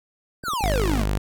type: exponential sweep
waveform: square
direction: down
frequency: 1600 to 185 Hz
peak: -24 dBFS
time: 0.43-1.06 s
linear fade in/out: 50 ms
type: clicks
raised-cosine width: 2 ms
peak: -23 dBFS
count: 4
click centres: 0.438 / 0.483 / 0.535 / 0.608 s
type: tone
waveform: sawtooth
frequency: 50.7 Hz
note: G#1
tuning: 41 cents flat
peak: -17 dBFS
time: 0.63-1.18 s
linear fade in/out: 5 ms
effects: none